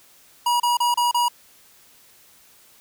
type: tone bursts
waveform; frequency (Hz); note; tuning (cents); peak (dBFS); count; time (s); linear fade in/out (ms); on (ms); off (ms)
square; 962; B5; -46; -18; 5; 0.46-1.284; 5; 140; 31
effects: white hiss -53 dBFS RMS until 2.8 s